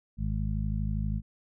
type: harmonic tone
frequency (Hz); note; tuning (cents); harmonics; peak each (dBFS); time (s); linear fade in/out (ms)
52.5; G#1; +19; 1 / 2 / 3 / 4; -30 / -33 / -35 / -36; 0.17-1.22; 50
effects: none